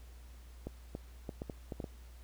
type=clicks; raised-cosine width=2 ms; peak=-26 dBFS; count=8; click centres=0.67 / 0.951 / 1.292 / 1.419 / 1.498 / 1.722 / 1.802 / 1.842 s; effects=added 60 Hz sine -50 dBFS peak until 2.23 s + pink hiss -63 dBFS RMS until 2.23 s